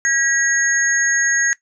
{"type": "tone cluster", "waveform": "sine", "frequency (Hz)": [1638, 1922, 6550], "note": ["G#6", "B6", "G#8"], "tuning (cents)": [-24, -48, -25], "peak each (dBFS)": -19, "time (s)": [0.05, 1.53], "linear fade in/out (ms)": 0, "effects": ["noise-tail reverb RT60 0.1 s tail -18 dB re dry"]}